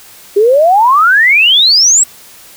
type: exponential sweep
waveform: sine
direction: up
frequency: 392 to 8000 Hz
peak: -4 dBFS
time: 0.36-2.04 s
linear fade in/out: 10 ms
effects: white hiss -37 dBFS RMS until 2.56 s